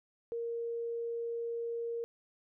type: tone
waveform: sine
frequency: 466.2 Hz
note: A#4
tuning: in tune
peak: -34 dBFS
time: 0.32-2.04 s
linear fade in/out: 0 ms
effects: none